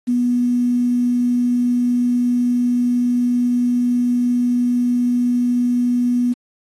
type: tone with quantisation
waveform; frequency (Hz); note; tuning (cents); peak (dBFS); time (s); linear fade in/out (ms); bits
sine; 244.2; B3; -19; -14; 0.07-6.34; 20; 7
effects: AAC 32 kbps